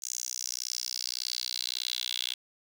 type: tone with high-pass filter sweep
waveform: 10% pulse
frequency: 61.74 Hz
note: B1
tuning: in tune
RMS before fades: -35 dBFS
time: 0.02-2.34 s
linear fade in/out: 5 ms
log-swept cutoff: 6500 to 3400 Hz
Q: 4.8
effects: none